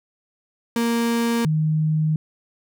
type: tone pair in turn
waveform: 35% pulse / sine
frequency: 233.1 / 155.58 Hz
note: A#3 / D#3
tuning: 0 / 0 cents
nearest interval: perfect fifth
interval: 700 cents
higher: first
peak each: -17 dBFS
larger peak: neither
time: 0.76-1.45 / 1.45-2.16 s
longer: second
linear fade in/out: 2 ms
effects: none